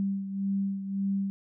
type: beating tone pair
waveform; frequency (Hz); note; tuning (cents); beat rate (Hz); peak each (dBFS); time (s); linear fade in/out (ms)
sine; 196 / 197.8; G3 / G3; 0 / +16; 1.8; -28 / -35; 0-1.3; 0
effects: none